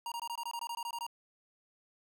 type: tone bursts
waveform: square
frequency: 939 Hz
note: A#5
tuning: 12 cents sharp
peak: -37 dBFS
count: 13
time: 0.06-1.066 s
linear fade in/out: 2 ms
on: 58 ms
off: 21 ms
effects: none